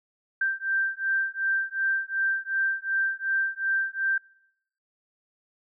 sine beating tone pair, 1569 / 1571.7 Hz, G6 / G6, +1 / +4 cents, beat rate 2.7 Hz, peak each -27 / -27 dBFS, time 0.41-4.18 s, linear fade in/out 5 ms, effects noise-tail reverb RT60 0.8 s tail -25 dB re dry

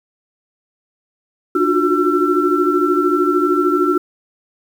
sine tone cluster, 298.3 / 354.5 / 367.7 / 1345 Hz, D4 / F4 / F#4 / E6, +27 / +26 / -11 / +34 cents, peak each -18 dBFS, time 1.55-3.98 s, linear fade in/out 5 ms, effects 7-bit

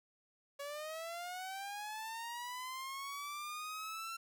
sawtooth linear sweep, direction up, 560 to 1358 Hz, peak -38 dBFS, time 0.59-4.17 s, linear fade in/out 10 ms, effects none

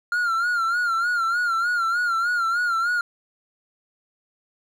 triangle tone with vibrato, 1396.9 Hz, F6, in tune, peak -18 dBFS, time 0.12-3.01 s, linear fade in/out 2 ms, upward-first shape sine, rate 3.3 Hz, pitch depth 80 cents each way, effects none

